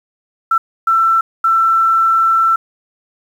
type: tone bursts at uneven times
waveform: sine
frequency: 1338 Hz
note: E6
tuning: 25 cents sharp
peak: -9 dBFS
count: 3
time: 0.51-0.58 / 0.87-1.21 / 1.44-2.56 s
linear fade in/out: 5 ms
effects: 7-bit